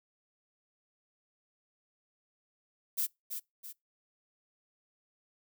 violet noise with echo, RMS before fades -31 dBFS, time 2.97-3.07 s, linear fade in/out 20 ms, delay 330 ms, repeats 2, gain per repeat -7 dB, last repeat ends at 3.73 s, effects noise-tail reverb RT60 0.2 s tail -25 dB re dry

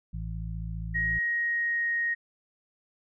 harmonic tone, 54.9 Hz, A1, 3 cents flat, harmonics 1 / 2 / 3, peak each -34 / -38 / -38 dBFS, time 0.13-1.19 s, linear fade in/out 10 ms
sine tone with pitch glide, 1885 to 1870.9 Hz, A#6 to A#6, +19 to +6 cents, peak -25 dBFS, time 0.94-2.15 s, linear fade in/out 20 ms, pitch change -13 cents, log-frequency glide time 1.2-1.91 s
effects none

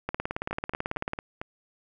two click trains, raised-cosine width 0.5 ms, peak -14 / -18 dBFS, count 20 / 5, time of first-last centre 0.09-1.134 / 0.51-1.415 s, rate 18.2 / 4.42 Hz, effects none

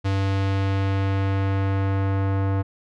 square tone with low-pass filter sweep, 97.4 Hz, G2, 11 cents flat, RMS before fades -22 dBFS, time 0.04-2.63 s, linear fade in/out 20 ms, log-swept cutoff 4500 to 1300 Hz, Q 0.86, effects none

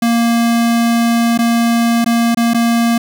square tone with dropouts, 233.1 Hz, A#3, in tune, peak -11 dBFS, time 0.02-2.98 s, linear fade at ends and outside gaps 5 ms, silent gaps 1.377-1.388 / 2.045-2.06 / 2.347-2.371 / 2.536-2.544 s, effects none

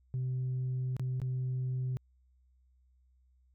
sine tone with dropouts, 128.2 Hz, C3, 35 cents flat, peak -29 dBFS, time 0.14-1.97 s, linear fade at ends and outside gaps 0 ms, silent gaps 0.966-0.996 / 1.201-1.217 s, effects tanh soft clip ceiling -29 dBFS + added 63 Hz sine -64 dBFS peak until 3.54 s

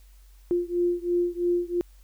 sine beating tone pair, 349.2 / 352.2 Hz, F4 / F4, 0 / +15 cents, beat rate 3 Hz, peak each -25 / -26 dBFS, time 0.51-1.81 s, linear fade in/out 0 ms, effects added 47 Hz sine -49 dBFS peak until 2.03 s + white hiss -63 dBFS RMS until 2.03 s

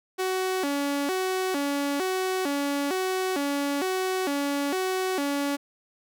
sawtooth tone with vibrato, 325.7 Hz, E4, 21 cents flat, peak -21 dBFS, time 0.18-5.57 s, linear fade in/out 20 ms, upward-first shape square, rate 1.1 Hz, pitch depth 240 cents each way, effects none

